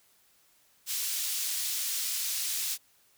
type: high-pass noise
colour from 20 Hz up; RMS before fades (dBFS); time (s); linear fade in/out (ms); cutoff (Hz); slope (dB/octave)
pink; -32; 0.86-2.78; 50; 4400; 12
effects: white hiss -65 dBFS RMS until 3.17 s